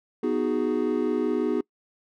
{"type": "chord", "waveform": "triangle", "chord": "G# minor seventh", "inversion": "first", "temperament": "equal", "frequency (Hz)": [246.9, 311.1, 370, 415.3], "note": ["B3", "D#4", "F#4", "G#4"], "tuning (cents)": [0, 0, 0, 0], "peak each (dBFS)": -26, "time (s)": [0.23, 1.61], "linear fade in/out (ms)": 5, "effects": ["noise-tail reverb RT60 0.1 s tail -25 dB re dry"]}